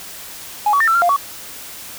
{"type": "tone with pitch steps", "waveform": "triangle", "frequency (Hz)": [836, 1132, 1805, 1336, 1383, 700, 1126], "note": ["G#5", "C#6", "A6", "E6", "F6", "F5", "C#6"], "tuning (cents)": [11, 36, 44, 23, -17, 4, 27], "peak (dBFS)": -8, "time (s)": [0.66, 1.164], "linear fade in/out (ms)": 5, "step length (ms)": 72, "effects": ["tanh soft clip ceiling -9 dBFS", "white hiss -34 dBFS RMS until 1.98 s"]}